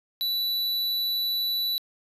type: tone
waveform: square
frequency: 3956 Hz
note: B7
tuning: 2 cents sharp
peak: -25 dBFS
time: 0.21-1.78 s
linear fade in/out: 0 ms
effects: resampled to 32000 Hz + 10-bit